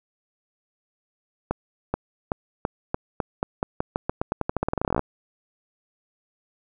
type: accelerating click train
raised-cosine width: 1 ms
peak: -9 dBFS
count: 29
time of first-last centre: 1.51-4.993 s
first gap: 430 ms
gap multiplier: 0.88
effects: none